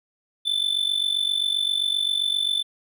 triangle tone with amplitude modulation, 3519 Hz, A7, in tune, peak -16 dBFS, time 0.45-2.63 s, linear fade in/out 20 ms, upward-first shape sine, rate 47.6 Hz, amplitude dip 80%, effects none

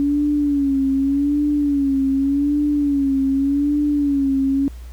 sine tone with vibrato, 281.6 Hz, C#4, 27 cents sharp, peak -15 dBFS, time 0-4.68 s, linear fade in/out 0 ms, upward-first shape sine, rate 0.85 Hz, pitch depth 75 cents each way, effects added 60 Hz sine -32 dBFS peak until 4.92 s + pink hiss -50 dBFS RMS until 4.92 s

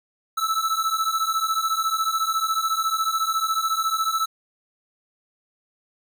square beating tone pair, 1308 / 1322 Hz, E6 / E6, -14 / +5 cents, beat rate 14 Hz, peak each -25 dBFS, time 0.37-4.26 s, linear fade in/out 10 ms, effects none

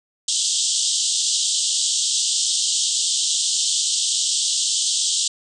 white band-pass noise, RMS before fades -21 dBFS, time 0.28-5.28 s, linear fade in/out 5 ms, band 3000 to 8500 Hz, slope 96 dB/octave, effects none

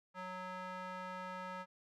square tone with band-pass filter, 184.3 Hz, F#3, 7 cents flat, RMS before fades -45 dBFS, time 0.14-1.66 s, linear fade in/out 50 ms, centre 1200 Hz, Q 1.6, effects none

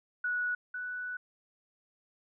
sine tone pair in turn, 1468 / 1483.3 Hz, F#6 / F#6, -14 / +4 cents, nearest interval unison, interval 18 cents, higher second, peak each -29 / -35 dBFS, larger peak first, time 0.24-0.55 / 0.74-1.17 s, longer second, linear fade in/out 5 ms, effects none

